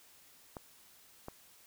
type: clicks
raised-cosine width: 1 ms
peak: -28 dBFS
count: 2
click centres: 0.568 / 1.284 s
effects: white hiss -61 dBFS RMS until 1.66 s